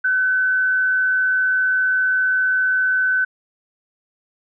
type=tone with frequency modulation; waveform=sine; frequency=1515 Hz; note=F#6; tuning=40 cents sharp; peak=-15 dBFS; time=0.04-3.25 s; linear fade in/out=10 ms; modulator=105 Hz; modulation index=0.26; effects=none